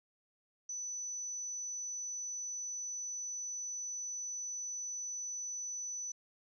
sine tone, 5980 Hz, F#8, 17 cents sharp, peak -38 dBFS, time 0.69-6.12 s, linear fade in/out 5 ms, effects none

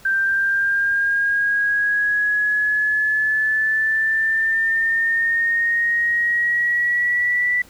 sine exponential sweep, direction up, 1568 to 1971 Hz, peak -16 dBFS, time 0.05-7.62 s, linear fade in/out 5 ms, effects pink hiss -48 dBFS RMS until 7.69 s

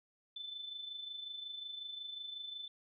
sine tone with amplitude modulation, 3520 Hz, A7, in tune, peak -40 dBFS, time 0.36-2.68 s, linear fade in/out 5 ms, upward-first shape sine, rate 25.5 Hz, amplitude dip 55%, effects none

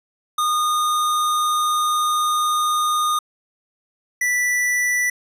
square tone pair in turn, 1226 / 1970.5 Hz, D#6 / B6, -26 / -4 cents, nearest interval minor sixth, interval 822 cents, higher second, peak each -18 dBFS, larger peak neither, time 0.38-3.19 / 4.21-5.1 s, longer first, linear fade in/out 5 ms, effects resampled to 32000 Hz

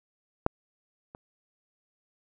clicks, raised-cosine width 1 ms, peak -8 / -29 dBFS, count 2, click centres 0.464 / 1.149 s, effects none

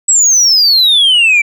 sine exponential sweep, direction down, 7902 to 2300 Hz, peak -3 dBFS, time 0.08-1.42 s, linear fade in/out 10 ms, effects tanh soft clip ceiling -4 dBFS

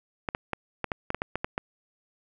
clicks, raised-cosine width 0.5 ms, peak -13 dBFS, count 11, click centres 0.288 / 0.349 / 0.533 / 0.843 / 0.918 / 1.104 / 1.146 / 1.219 / 1.356 / 1.445 / 1.579 s, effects none

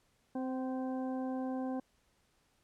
harmonic tone with a mistuned harmonic, 260 Hz, C4, 11 cents flat, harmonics 1 / 2 / 3 / 4 / 6, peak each -35 / -42 / -44 / -52 / -58 dBFS, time 0.35-1.8 s, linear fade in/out 5 ms, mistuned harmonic 3, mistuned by -22 cents, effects pink hiss -73 dBFS RMS until 2.63 s + low-pass 11000 Hz 12 dB/octave

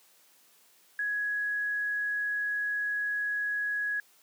sine tone, 1671 Hz, G#6, 10 cents sharp, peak -28 dBFS, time 0.99-4 s, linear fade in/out 2 ms, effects white hiss -62 dBFS RMS until 4.22 s + high-pass 200 Hz 12 dB/octave

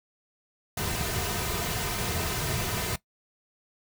pink noise with comb filter, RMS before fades -30 dBFS, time 0.77-2.96 s, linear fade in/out 5 ms, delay 3.6 ms, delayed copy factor -0.6, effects noise-tail reverb RT60 0.1 s tail -18 dB re dry

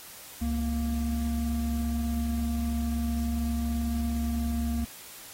triangle tone pair together, 69.68 / 233.1 Hz, C#2 / A#3, +10 / 0 cents, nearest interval octave + major sixth, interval 2090 cents, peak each -27 dBFS, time 0.41-4.85 s, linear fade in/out 10 ms, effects white hiss -46 dBFS RMS until 5.33 s + AAC 48 kbps

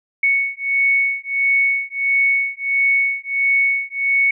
sine beating tone pair, 2217 / 2218.5 Hz, C#7 / C#7, 0 / +1 cents, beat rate 1.5 Hz, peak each -18 dBFS, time 0.23-4.31 s, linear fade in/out 5 ms, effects none

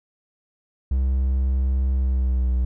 triangle tone with pitch glide, 65.5 to 62.4 Hz, C2 to B1, +2 to +19 cents, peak -16 dBFS, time 0.91-2.65 s, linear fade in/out 5 ms, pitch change -83 cents, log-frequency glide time 1.95-2.52 s, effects none

